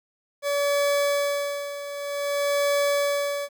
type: tone with tremolo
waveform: 40% pulse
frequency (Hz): 571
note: D5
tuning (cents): -49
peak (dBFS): -19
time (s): 0.42-3.49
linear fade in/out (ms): 50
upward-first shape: sine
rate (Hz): 0.53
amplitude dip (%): 75
effects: 10-bit